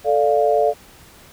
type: chord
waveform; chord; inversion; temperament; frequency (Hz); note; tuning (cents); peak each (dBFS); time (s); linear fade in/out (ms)
sine; D minor; second; equal; 440 / 587.3 / 698.5; A4 / D5 / F5; 0 / 0 / 0; -18; 0.04-0.74; 50
effects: pink hiss -46 dBFS RMS until 1.32 s